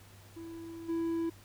triangle tone with level steps, 331.5 Hz, E4, 10 cents sharp, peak -40 / -28 dBFS, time 0.36-1.3 s, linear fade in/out 10 ms, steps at 0.88 s, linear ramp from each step 20 ms, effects added 99 Hz sine -55 dBFS peak until 1.44 s + pink hiss -58 dBFS RMS until 1.44 s

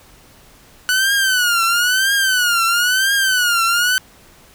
sawtooth tone with vibrato, 1480 Hz, F#6, in tune, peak -10 dBFS, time 0.89-3.98 s, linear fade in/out 0 ms, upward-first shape triangle, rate 1 Hz, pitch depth 170 cents each way, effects pink hiss -47 dBFS RMS until 4.54 s

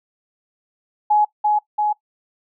sine tone with echo, 841 Hz, G#5, 22 cents sharp, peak -12 dBFS, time 1.1-1.25 s, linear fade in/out 10 ms, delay 340 ms, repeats 2, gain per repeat -2 dB, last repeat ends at 1.93 s, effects noise-tail reverb RT60 0.1 s tail -19 dB re dry

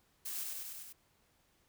blue noise with echo, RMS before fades -41 dBFS, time 0.25-0.44 s, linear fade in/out 10 ms, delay 98 ms, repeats 5, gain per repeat -2 dB, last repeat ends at 0.93 s, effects pink hiss -72 dBFS RMS until 1.68 s

